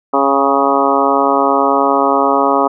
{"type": "harmonic tone with a mistuned harmonic", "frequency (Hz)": 138.59, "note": "C#3", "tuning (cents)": 0, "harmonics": [2, 3, 4, 5, 6, 7, 8, 9], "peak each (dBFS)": [-18, -18, -18, -18, -18, -18, -18, -18], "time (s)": [0.13, 2.68], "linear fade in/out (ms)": 10, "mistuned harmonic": 6, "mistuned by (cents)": -20, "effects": []}